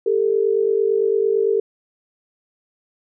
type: tone pair together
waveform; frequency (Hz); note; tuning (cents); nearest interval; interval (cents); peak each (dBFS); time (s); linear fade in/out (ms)
sine; 399.7 / 448.6; G4 / A4; +34 / +34; major second; 200; -18; 0.06-1.6; 5
effects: none